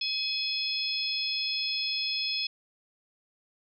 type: harmonic tone with a mistuned harmonic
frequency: 845 Hz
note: G#5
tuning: 30 cents sharp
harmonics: 3 / 4 / 5 / 6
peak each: -35 / -33 / -35 / -32 dBFS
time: 0.01-2.47 s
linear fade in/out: 5 ms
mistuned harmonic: 6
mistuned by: +30 cents
effects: none